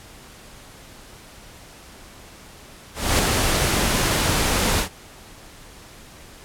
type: noise with ADSR envelope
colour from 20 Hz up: pink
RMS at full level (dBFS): -17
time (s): 2.94-4.89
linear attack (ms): 250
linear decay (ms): 7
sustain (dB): -3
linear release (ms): 98
effects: pink hiss -44 dBFS RMS until 6.44 s + low-pass 12000 Hz 12 dB/octave